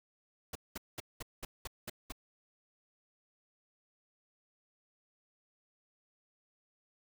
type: noise bursts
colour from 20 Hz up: pink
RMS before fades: -41 dBFS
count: 8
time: 0.53-2.122 s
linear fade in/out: 5 ms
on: 24 ms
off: 200 ms
effects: none